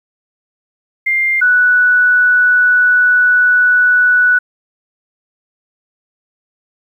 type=tone pair in turn; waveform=sine; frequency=2100 / 1478.9 Hz; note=C7 / F#6; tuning=+6 / -1 cents; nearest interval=tritone; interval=607 cents; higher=first; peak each=-11 / -7 dBFS; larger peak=second; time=1.06-1.41 / 1.41-4.39 s; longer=second; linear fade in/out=10 ms; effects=8-bit